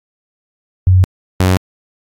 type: tone pair in turn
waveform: sine / sawtooth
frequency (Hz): 92.5 / 92.5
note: F#2 / F#2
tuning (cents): 0 / 0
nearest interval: unison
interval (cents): 0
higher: neither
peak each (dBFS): -5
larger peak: neither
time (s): 0.87-1.04 / 1.4-1.57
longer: neither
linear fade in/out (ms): 0
effects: AAC 48 kbps